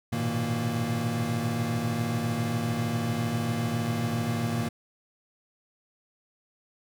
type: tone cluster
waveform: square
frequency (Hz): 103.3 / 116 / 123.4 / 159.3 / 232.8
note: G#2 / A#2 / B2 / D#3 / A#3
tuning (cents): -9 / -8 / -1 / +41 / -2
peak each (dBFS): -37 / -33 / -35 / -35 / -31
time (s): 0.12-4.69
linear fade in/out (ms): 10
effects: none